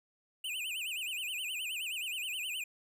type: tone with vibrato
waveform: square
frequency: 2736 Hz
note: F7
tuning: 36 cents flat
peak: -36 dBFS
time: 0.44-2.64 s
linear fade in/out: 5 ms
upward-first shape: sine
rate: 9.5 Hz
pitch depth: 210 cents each way
effects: none